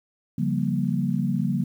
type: chord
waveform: sine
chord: G half-diminished seventh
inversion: second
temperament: just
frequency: 141.12 / 176.4 / 196 / 235.2 Hz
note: Db3 / F3 / G3 / Bb3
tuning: +31 / +18 / 0 / +16 cents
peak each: -27 dBFS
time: 0.38-1.64 s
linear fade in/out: 5 ms
effects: 9-bit